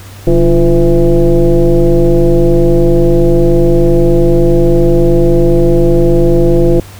sine tone with frequency modulation, 185 Hz, F#3, in tune, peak -4 dBFS, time 0.27-6.8 s, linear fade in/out 2 ms, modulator 160 Hz, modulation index 2, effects added 98 Hz sine -30 dBFS peak until 6.99 s + pink hiss -35 dBFS RMS until 6.99 s

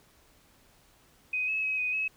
sine tone with pitch steps, 2506 / 2582 / 2547 / 2496 / 2571 Hz, D#7 / E7 / D#7 / D#7 / E7, +12 / -37 / +40 / +5 / -44 cents, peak -27 dBFS, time 1.33-2.08 s, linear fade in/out 5 ms, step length 150 ms, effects pink hiss -62 dBFS RMS until 2.16 s

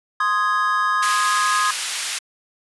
triangle chord, Ab major, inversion first, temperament equal, 1046.5 / 1244.5 / 1661.2 Hz, C6 / Eb6 / Ab6, 0 / 0 / 0 cents, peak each -21 / -18 / -21 dBFS, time 0.2-1.71 s, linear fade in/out 5 ms
pink high-pass noise, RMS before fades -25 dBFS, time 1.02-2.19 s, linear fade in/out 10 ms, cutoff 2000 Hz, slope 12 dB/octave
effects resampled to 24000 Hz

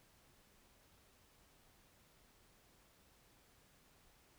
silence, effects pink hiss -69 dBFS RMS until 4.38 s

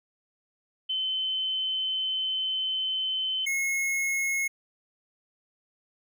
sine / square tone pair in turn, 3062 / 2171 Hz, G7 / C#7, -41 / -37 cents, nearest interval tritone, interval 596 cents, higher first, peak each -26 dBFS, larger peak neither, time 0.89-3.46 / 3.46-4.48 s, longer first, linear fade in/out 10 ms, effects none

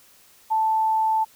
sine tone, 880 Hz, A5, in tune, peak -18 dBFS, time 0.5-1.25 s, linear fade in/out 20 ms, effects white hiss -54 dBFS RMS until 1.35 s

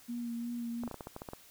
sine tone with vibrato, 236.4 Hz, A#3, 24 cents sharp, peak -35 dBFS, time 0.08-0.89 s, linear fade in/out 20 ms, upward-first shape sine, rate 2.8 Hz, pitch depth 22 cents each way
clicks, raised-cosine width 1 ms, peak -27 dBFS, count 10, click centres 0.836 / 0.877 / 0.913 / 0.943 / 1.008 / 1.071 / 1.164 / 1.219 / 1.288 / 1.334 s
effects white hiss -58 dBFS RMS until 1.5 s

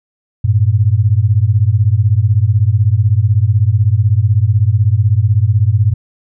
sine beating tone pair, 97.3 / 113.3 Hz, G2 / A#2, -12 / -49 cents, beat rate 16 Hz, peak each -11 dBFS, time 0.44-5.94 s, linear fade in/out 10 ms, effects none

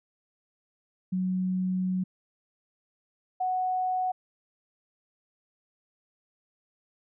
sine tone pair in turn, 185 / 740 Hz, F#3 / F#5, 0 / 0 cents, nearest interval 2 octaves, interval 2400 cents, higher second, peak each -25 / -25 dBFS, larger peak neither, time 1.12-2.04 / 3.4-4.12 s, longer first, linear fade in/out 10 ms, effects none

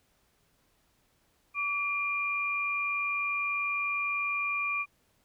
sine tone pair together, 1150.8 / 2400 Hz, D6 / D7, -36 / +37 cents, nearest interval octave + minor second, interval 1273 cents, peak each -34 / -29 dBFS, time 1.54-4.86 s, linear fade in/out 50 ms, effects pink hiss -70 dBFS RMS until 5.24 s

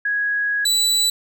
sine / 30% pulse tone pair in turn, 1661.2 / 3959 Hz, G#6 / B7, 0 / +3 cents, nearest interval octave + minor third, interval 1503 cents, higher second, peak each -18 / -13 dBFS, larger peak second, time 0.05-0.65 / 0.65-1.1 s, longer first, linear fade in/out 5 ms, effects none

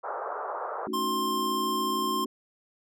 white band-pass noise, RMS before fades -34 dBFS, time 0.03-0.88 s, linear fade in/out 20 ms, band 420 to 1300 Hz, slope 48 dB/octave
sine chord, D# half-diminished seventh, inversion second, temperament equal, 220 / 277.2 / 311.1 / 370 Hz, A3 / C#4 / D#4 / F#4, 0 / 0 / 0 / 0 cents, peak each -36 / -37 / -37 / -34 dBFS, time 0.87-2.26 s, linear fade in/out 2 ms
square tone, 1057 Hz, C6, 17 cents sharp, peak -28 dBFS, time 0.93-2.25 s, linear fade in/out 10 ms
effects none

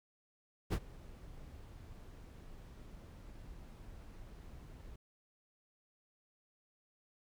brown noise with ADSR envelope, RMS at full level -29 dBFS, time 0.7-4.96 s, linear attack 31 ms, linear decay 57 ms, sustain -23 dB, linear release 5 ms, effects none

